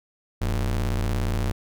square ring-modulated tone, 65.8 Hz, C2, 10 cents sharp, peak -20 dBFS, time 0.41-1.52 s, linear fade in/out 10 ms, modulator 28.8 Hz, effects none

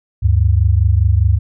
sine tone pair together, 74.54 / 99.5 Hz, D2 / G2, +26 / +26 cents, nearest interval perfect fourth, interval 500 cents, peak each -12 dBFS, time 0.22-1.39 s, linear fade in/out 20 ms, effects none

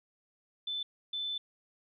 sine tone bursts at uneven times, 3520 Hz, A7, in tune, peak -33 dBFS, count 2, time 0.67-0.83 / 1.13-1.38 s, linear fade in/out 5 ms, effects none

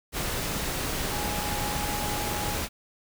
sine tone in noise, 830.6 Hz, G#5, in tune, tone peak -34 dBFS, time 1.09-2.58 s, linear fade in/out 50 ms, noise pink, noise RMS -30 dBFS, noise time 0.12-2.69 s, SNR -7 dB, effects none

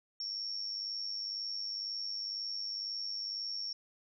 sine tone with amplitude modulation, 5480 Hz, F8, 34 cents flat, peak -33 dBFS, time 0.2-3.73 s, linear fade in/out 2 ms, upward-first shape sine, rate 102 Hz, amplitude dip 65%, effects none

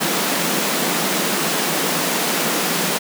pink high-pass noise, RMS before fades -20 dBFS, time 0-2.99 s, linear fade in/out 20 ms, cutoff 160 Hz, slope 96 dB/octave, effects none

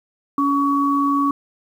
sine tone pair together, 281.6 / 1127.1 Hz, C#4 / C#6, +27 / +28 cents, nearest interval 2 octaves, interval 2401 cents, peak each -18 dBFS, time 0.38-1.31 s, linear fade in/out 2 ms, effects 8-bit

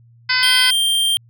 harmonic tone, 507 Hz, B4, 45 cents sharp, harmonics 2 / 3 / 4 / 5 / 6 / 7 / 8 / 9 / 10, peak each -27 / -20 / -20 / -26 / -28 / -30 / -31 / -21 / -21 dBFS, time 0.29-0.71 s, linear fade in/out 10 ms
square tone, 3173 Hz, G7, 20 cents sharp, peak -15 dBFS, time 0.43-1.17 s, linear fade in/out 0 ms
effects added 117 Hz sine -46 dBFS peak until 1.29 s

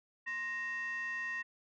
sine tone with frequency modulation, 1864.7 Hz, A#6, in tune, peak -34 dBFS, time 0.26-1.43 s, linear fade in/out 20 ms, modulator 815 Hz, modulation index 0.5, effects tanh soft clip ceiling -33 dBFS

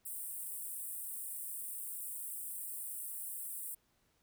pink high-pass noise, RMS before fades -43 dBFS, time 0.05-3.75 s, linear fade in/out 10 ms, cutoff 8200 Hz, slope 96 dB/octave, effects pink hiss -75 dBFS RMS until 4.22 s

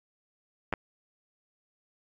clicks, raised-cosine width 0.5 ms, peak -14 dBFS, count 2, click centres 0.727 / 0.737 s, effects AAC 64 kbps

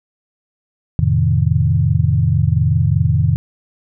sine chord, F dominant seventh, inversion none, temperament equal, 87.31 / 110 / 130.81 / 155.56 Hz, F2 / A2 / C3 / Eb3, 0 / 0 / 0 / 0 cents, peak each -17 dBFS, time 0.99-3.36 s, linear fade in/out 0 ms, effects none

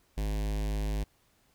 square tone with notch filter, 51.91 Hz, G#1, in tune, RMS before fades -31 dBFS, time 0.17-1.04 s, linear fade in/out 10 ms, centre 1300 Hz, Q 1.7, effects pink hiss -68 dBFS RMS until 1.54 s

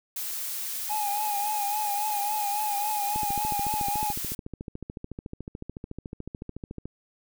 blue noise, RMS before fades -33 dBFS, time 0.16-4.35 s, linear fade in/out 5 ms
triangle tone with vibrato, 830.6 Hz, G#5, in tune, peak -25 dBFS, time 0.89-4.13 s, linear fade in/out 20 ms, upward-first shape triangle, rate 3.6 Hz, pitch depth 60 cents each way
click train, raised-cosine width 3 ms, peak -23 dBFS, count 52, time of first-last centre 3.16-6.856 s, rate 13.8 Hz
effects none

